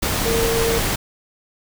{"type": "tone in noise", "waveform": "sine", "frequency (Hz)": 458.1, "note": "A#4", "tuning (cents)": -30, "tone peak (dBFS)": -19, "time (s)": [0.25, 0.79], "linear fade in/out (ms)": 10, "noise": "pink", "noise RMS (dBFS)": -21, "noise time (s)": [0.02, 0.96], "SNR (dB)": -1, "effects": []}